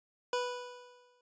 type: tone with exponential decay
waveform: 25% pulse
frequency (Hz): 492.8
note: B4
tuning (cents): -4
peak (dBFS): -25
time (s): 0.33-1.21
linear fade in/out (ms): 2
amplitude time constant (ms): 190
effects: resampled to 16000 Hz